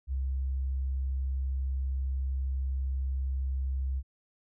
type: tone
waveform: sine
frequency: 66.3 Hz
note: C2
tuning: 23 cents sharp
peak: -28 dBFS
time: 0.07-4.03 s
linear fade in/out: 50 ms
effects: none